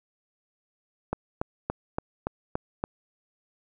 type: click train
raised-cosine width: 1 ms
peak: -13 dBFS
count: 7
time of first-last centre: 1.13-2.839 s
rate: 3.51 Hz
effects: none